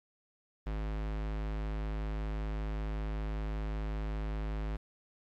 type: tone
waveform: square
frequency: 52.6 Hz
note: G#1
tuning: 23 cents sharp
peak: -34 dBFS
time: 0.66-4.77 s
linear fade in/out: 10 ms
effects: low-pass 3000 Hz 12 dB/octave + 11-bit